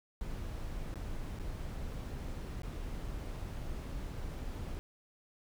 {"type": "noise with dropouts", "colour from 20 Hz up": "brown", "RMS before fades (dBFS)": -40, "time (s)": [0.21, 4.79], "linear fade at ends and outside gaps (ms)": 0, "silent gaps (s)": [[0.941, 0.957], [1.388, 1.397], [2.618, 2.633], [3.081, 3.085]], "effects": []}